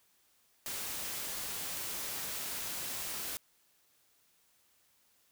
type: noise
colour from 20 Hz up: white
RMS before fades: -39 dBFS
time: 0.66-3.37 s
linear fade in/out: 0 ms
effects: white hiss -70 dBFS RMS until 5.31 s